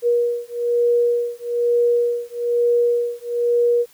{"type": "beating tone pair", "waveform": "sine", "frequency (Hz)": [477.1, 478.2], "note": ["A#4", "A#4"], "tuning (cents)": [40, 44], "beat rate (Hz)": 1.1, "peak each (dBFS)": -19, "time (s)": [0.02, 3.86], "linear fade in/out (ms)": 50, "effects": ["white hiss -52 dBFS RMS until 3.93 s"]}